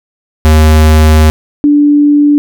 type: tone pair in turn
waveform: square / sine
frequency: 77.78 / 292.1 Hz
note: D#2 / D4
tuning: 0 / -9 cents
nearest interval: octave + major seventh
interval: 2291 cents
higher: second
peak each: -3 dBFS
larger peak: neither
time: 0.45-1.3 / 1.64-2.38 s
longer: first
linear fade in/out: 0 ms
effects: none